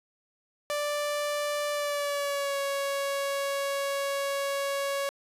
sawtooth tone with pitch glide, 587.3 to 556.9 Hz, D5 to C#5, 0 to +8 cents, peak -24 dBFS, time 0.7-5.09 s, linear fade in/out 0 ms, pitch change -92 cents, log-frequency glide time 1.72-2.58 s, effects resampled to 32000 Hz

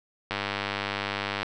click train, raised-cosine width 0.3 ms, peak -12 dBFS, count 113, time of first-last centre 0.31-1.43 s, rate 100 Hz, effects none

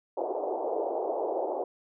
pink band-pass noise, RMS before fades -31 dBFS, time 0.17-1.64 s, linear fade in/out 5 ms, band 360 to 830 Hz, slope 48 dB/octave, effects none

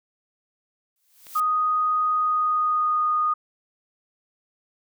blue noise with exponential growth, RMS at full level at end -35 dBFS, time 0.96-1.4 s, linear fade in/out 1 ms, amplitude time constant 94 ms
click, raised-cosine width 0.2 ms, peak -28 dBFS, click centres 1.268 s
sine tone with pitch glide, 1244.5 to 1232.3 Hz, D#6 to D#6, 0 to -17 cents, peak -19 dBFS, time 1.35-3.34 s, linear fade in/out 10 ms, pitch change -17 cents, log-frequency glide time 2.17-3.09 s
effects none

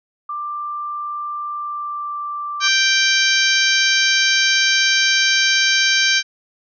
sine tone with pitch glide, 1183 to 1175.5 Hz, D6 to D6, +12 to +1 cents, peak -23 dBFS, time 0.29-2.68 s, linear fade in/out 5 ms, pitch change -11 cents, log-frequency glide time 1.51-2.15 s
harmonic tone, 783 Hz, G5, 2 cents flat, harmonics 2 / 3 / 4 / 5 / 6 / 7 / 8, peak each -18 / -20 / -21 / -22 / -23 / -23 / -24 dBFS, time 2.6-6.23 s, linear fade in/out 50 ms
effects none

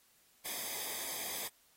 white noise with comb filter, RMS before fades -40 dBFS, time 0.45-1.48 s, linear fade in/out 5 ms, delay 0.71 ms, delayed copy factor -0.75, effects white hiss -68 dBFS RMS until 1.76 s + AAC 48 kbps

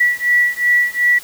sine beating tone pair, 1947 / 1949.7 Hz, B6 / B6, -25 / -23 cents, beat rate 2.7 Hz, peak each -15 dBFS, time 0-1.19 s, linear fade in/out 10 ms, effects white hiss -37 dBFS RMS until 1.23 s

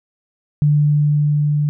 sine tone with level ramp, 147.9 Hz, D3, 13 cents sharp, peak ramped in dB -10 to -14 dBFS, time 0.62-1.69 s, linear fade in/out 0 ms, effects none

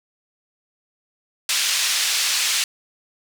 pink band-pass noise, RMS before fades -21 dBFS, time 1.49-2.64 s, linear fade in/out 2 ms, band 2800 to 7900 Hz, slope 12 dB/octave, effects none

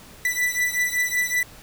45% pulse beating tone pair, 1975.5 / 1980.8 Hz, B6 / B6, 0 / +5 cents, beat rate 5.3 Hz, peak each -24 dBFS, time 0.25-1.43 s, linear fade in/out 2 ms, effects pink hiss -46 dBFS RMS until 1.62 s

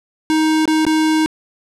square tone with dropouts, 313.6 Hz, D#4, 14 cents sharp, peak -13 dBFS, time 0.3-1.26 s, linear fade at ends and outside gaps 0 ms, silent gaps 0.655-0.677 / 0.851-0.866 s, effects low-pass 9000 Hz 12 dB/octave

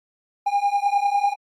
triangle beating tone pair, 803 / 813 Hz, G5 / G#5, +41 / -37 cents, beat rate 10 Hz, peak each -20 / -19 dBFS, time 0.46-1.34 s, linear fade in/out 10 ms, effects AAC 32 kbps

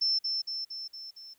sine tone with echo, 5330 Hz, E8, 18 cents sharp, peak -24 dBFS, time 0.01-0.19 s, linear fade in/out 10 ms, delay 230 ms, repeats 5, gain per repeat -4 dB, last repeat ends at 1.34 s, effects white hiss -69 dBFS RMS until 1.38 s

